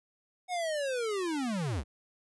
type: linear sweep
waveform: square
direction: down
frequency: 740 to 54 Hz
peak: -31 dBFS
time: 0.48-1.84 s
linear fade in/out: 50 ms
effects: resampled to 24000 Hz